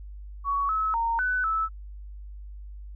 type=tone with pitch steps; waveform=sine; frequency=1122 / 1294 / 922 / 1499 / 1309 Hz; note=C#6 / E6 / A#5 / F#6 / E6; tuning=+21 / -32 / -19 / +22 / -13 cents; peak=-23 dBFS; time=0.44-1.69 s; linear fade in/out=50 ms; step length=250 ms; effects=added 50 Hz sine -38 dBFS peak until 2.95 s